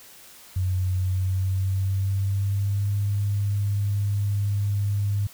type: tone with pitch glide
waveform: sine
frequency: 92.5 to 101.46 Hz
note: F#2 to G#2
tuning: 0 to -40 cents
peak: -21 dBFS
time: 0.56-5.27 s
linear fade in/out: 5 ms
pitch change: +160 cents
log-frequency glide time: 1-2.96 s
effects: white hiss -48 dBFS RMS until 5.33 s